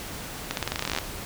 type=accelerating click train; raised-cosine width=0.2 ms; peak=-9 dBFS; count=17; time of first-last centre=0.51-0.986 s; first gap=62 ms; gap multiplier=0.89; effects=pink hiss -37 dBFS RMS until 1.25 s